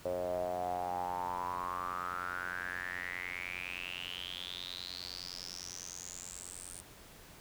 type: tone with band-pass filter sweep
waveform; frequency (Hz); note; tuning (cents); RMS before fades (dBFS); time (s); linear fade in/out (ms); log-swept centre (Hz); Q
sawtooth; 89.7; F2; +47; -40; 0.05-6.81; 5; 550 to 9200; 9.1
effects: pink hiss -55 dBFS RMS until 7.4 s